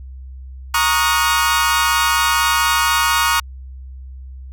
sawtooth chord, D# minor seventh, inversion second, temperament equal with one note detuned, 932.3 / 1108.7 / 1244.5 / 1446.2 Hz, A#5 / C#6 / D#6 / F#6, 0 / 0 / 0 / -40 cents, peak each -16 dBFS, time 0.74-3.4 s, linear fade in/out 5 ms, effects added 65 Hz sine -31 dBFS peak until 4.52 s

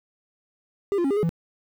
triangle tone with pitch steps, 400.8 / 347.2 / 273.4 / 404.1 / 422.3 / 166.6 Hz, G4 / F4 / C#4 / G#4 / G#4 / E3, +38 / -10 / -24 / -47 / +29 / +19 cents, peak -18 dBFS, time 0.92-1.292 s, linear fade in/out 0 ms, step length 62 ms, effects 9-bit

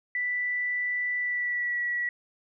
sine tone with pitch glide, 1975.5 to 1936 Hz, B6 to B6, 0 to -35 cents, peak -26 dBFS, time 0.15-2.09 s, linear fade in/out 2 ms, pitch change -35 cents, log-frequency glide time 1.18-1.8 s, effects none

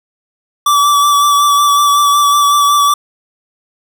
square tone with vibrato, 1156 Hz, D6, 28 cents flat, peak -8 dBFS, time 0.66-2.94 s, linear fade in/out 5 ms, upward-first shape sine, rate 5.4 Hz, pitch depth 23 cents each way, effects none

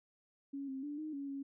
sine tone with pitch steps, 277.9 / 266.5 / 292.1 / 309.1 / 279.7 / 276.3 Hz, C#4 / C4 / D4 / D#4 / C#4 / C#4, +4 / +32 / -9 / -11 / +16 / -6 cents, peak -39 dBFS, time 0.53-1.43 s, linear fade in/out 10 ms, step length 150 ms, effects none

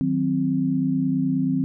sine chord, C diminished, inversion first, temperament equal, 155.56 / 185 / 261.6 Hz, Eb3 / Gb3 / C4, 0 / 0 / 0 cents, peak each -26 / -26 / -21 dBFS, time 0.01-1.64 s, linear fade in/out 0 ms, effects none

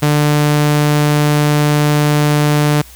sawtooth tone, 148.4 Hz, D3, 18 cents sharp, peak -6 dBFS, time 0.02-2.82 s, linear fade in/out 10 ms, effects added 60 Hz sine -39 dBFS peak until 2.95 s + white hiss -40 dBFS RMS until 2.95 s

